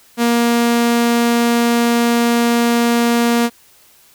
sawtooth tone, 235.8 Hz, A#3, 20 cents sharp, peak -8 dBFS, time 0.17-3.5 s, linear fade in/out 50 ms, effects white hiss -49 dBFS RMS until 4.14 s

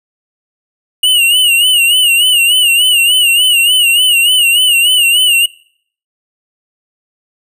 square tone with vibrato, 2877 Hz, F#7, 49 cents flat, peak -7 dBFS, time 1.03-5.46 s, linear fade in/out 5 ms, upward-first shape sine, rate 3.4 Hz, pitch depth 96 cents each way, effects noise-tail reverb RT60 0.6 s tail -24 dB re dry

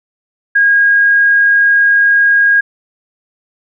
sine tone, 1633 Hz, G#6, 30 cents flat, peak -6 dBFS, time 0.55-2.61 s, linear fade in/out 10 ms, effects none

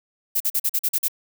violet noise bursts, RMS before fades -21 dBFS, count 8, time 0.35-1.083 s, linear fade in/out 10 ms, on 54 ms, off 43 ms, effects none

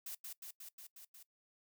blue noise with echo, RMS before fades -45 dBFS, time 0.06-0.15 s, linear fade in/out 5 ms, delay 180 ms, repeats 6, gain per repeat -2 dB, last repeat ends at 1.23 s, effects noise-tail reverb RT60 0.1 s tail -20 dB re dry

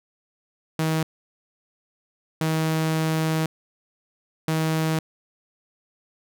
sawtooth tone bursts at uneven times, 159.1 Hz, D#3, 39 cents sharp, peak -17 dBFS, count 3, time 0.79-1.03 / 2.41-3.46 / 4.48-4.99 s, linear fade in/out 2 ms, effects none

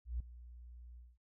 sine tone with ADSR envelope, 59.9 Hz, A#1, 48 cents sharp, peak -33 dBFS, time 0.05-1.18 s, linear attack 150 ms, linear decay 4 ms, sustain -17 dB, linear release 210 ms, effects none

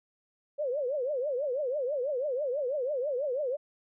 sine tone with vibrato, 543 Hz, C#5, 36 cents flat, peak -28 dBFS, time 0.58-3.57 s, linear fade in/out 20 ms, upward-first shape triangle, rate 6.1 Hz, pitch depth 240 cents each way, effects none

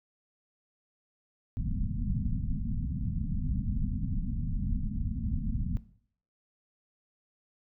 pink low-pass noise, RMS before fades -31 dBFS, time 1.57-5.77 s, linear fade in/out 0 ms, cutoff 250 Hz, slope 96 dB/octave, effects noise-tail reverb RT60 0.6 s tail -18 dB re dry

